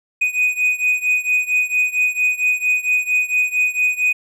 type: beating tone pair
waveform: triangle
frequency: 2489 / 2493.4 Hz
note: D#7 / D#7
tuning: 0 / +3 cents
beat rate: 4.4 Hz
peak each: -16 / -18 dBFS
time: 0.21-4.13 s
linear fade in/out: 10 ms
effects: none